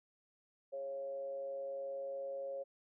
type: tone with frequency modulation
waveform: sine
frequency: 548 Hz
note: C#5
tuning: 20 cents flat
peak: -39 dBFS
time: 0.72-2.64 s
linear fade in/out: 20 ms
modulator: 139 Hz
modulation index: 0.38
effects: none